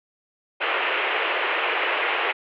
white band-pass noise, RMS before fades -24 dBFS, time 0.6-2.33 s, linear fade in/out 20 ms, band 360 to 2900 Hz, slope 48 dB/octave, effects none

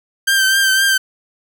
sawtooth tone with vibrato, 1568 Hz, G6, in tune, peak -8 dBFS, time 0.27-0.98 s, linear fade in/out 10 ms, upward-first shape triangle, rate 3.9 Hz, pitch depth 38 cents each way, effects none

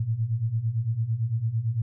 sine beating tone pair, 108 / 116.9 Hz, A2 / A#2, -32 / +5 cents, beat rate 8.9 Hz, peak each -29 / -25 dBFS, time 0-1.82 s, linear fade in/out 5 ms, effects none

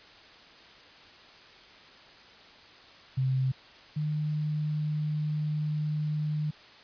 sine tone pair in turn, 131.5 / 151.72 Hz, C3 / D#3, +9 / -43 cents, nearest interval major second, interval 248 cents, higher second, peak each -24 / -27 dBFS, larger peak first, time 3.17-3.52 / 3.96-6.51 s, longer second, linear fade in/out 10 ms, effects white hiss -52 dBFS RMS until 6.83 s + resampled to 11025 Hz

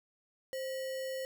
sine tone with sample-and-hold, 526 Hz, C5, 9 cents sharp, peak -35 dBFS, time 0.53-1.25 s, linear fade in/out 0 ms, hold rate 2450 Hz, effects none

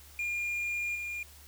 triangle tone with level steps, 2412 Hz, D7, 46 cents sharp, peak -29 / -33 dBFS, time 0.19-1.23 s, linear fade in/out 2 ms, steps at 0.95 s, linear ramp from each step 5 ms, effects added 72 Hz sine -54 dBFS peak until 1.47 s + white hiss -55 dBFS RMS until 1.47 s

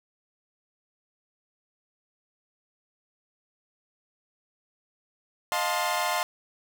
sawtooth chord, F dominant seventh, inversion third, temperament equal with one note detuned, 622.3 / 709 / 880 / 1046.5 Hz, Eb5 / F5 / A5 / C6, 0 / +26 / 0 / 0 cents, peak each -29 / -26 / -28 / -26 dBFS, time 5.52-6.23 s, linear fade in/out 0 ms, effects none

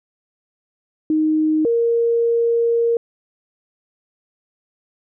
sine tone pair in turn, 311.1 / 466.1 Hz, D#4 / A#4, 0 / 0 cents, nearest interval perfect fifth, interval 700 cents, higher second, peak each -14 dBFS, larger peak neither, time 1.1-1.65 / 1.65-2.97 s, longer second, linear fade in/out 2 ms, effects none

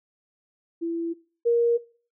sine tone pair in turn, 334.6 / 470.1 Hz, E4 / A#4, +26 / +15 cents, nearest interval tritone, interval 589 cents, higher second, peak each -25 / -17 dBFS, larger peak second, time 0.81-1.14 / 1.45-1.78 s, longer neither, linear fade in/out 20 ms, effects noise-tail reverb RT60 0.4 s tail -20 dB re dry

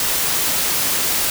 white noise, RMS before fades -19 dBFS, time 0-1.3 s, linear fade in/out 2 ms, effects none

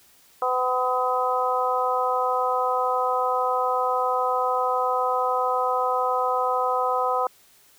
harmonic tone, 252.7 Hz, B3, 40 cents sharp, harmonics 2 / 3 / 4 / 5, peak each -26 / -26 / -26 / -26 dBFS, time 0.42-7.27 s, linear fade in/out 2 ms, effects white hiss -56 dBFS RMS until 7.78 s

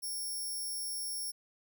5% pulse tone, 5480 Hz, F8, 34 cents flat, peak -30 dBFS, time 0.02-1.32 s, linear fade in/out 20 ms, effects none

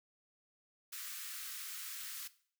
white high-pass noise, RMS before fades -45 dBFS, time 0.92-2.28 s, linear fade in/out 10 ms, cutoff 1200 Hz, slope 48 dB/octave, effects noise-tail reverb RT60 0.5 s tail -17 dB re dry

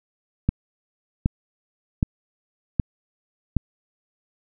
click train, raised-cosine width 5 ms, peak -6 dBFS, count 5, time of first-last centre 0.49-3.567 s, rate 1.3 Hz, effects none

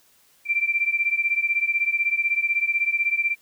sine beating tone pair, 2349 / 2365 Hz, D7 / D7, 0 / +12 cents, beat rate 16 Hz, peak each -22 / -24 dBFS, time 0.45-3.36 s, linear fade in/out 50 ms, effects white hiss -59 dBFS RMS until 3.41 s

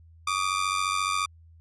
sawtooth ring-modulated tone, 1190 Hz, D6, 22 cents sharp, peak -18 dBFS, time 0.27-1.26 s, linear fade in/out 5 ms, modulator 47.2 Hz, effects added 82 Hz sine -50 dBFS peak until 1.6 s + resampled to 24000 Hz

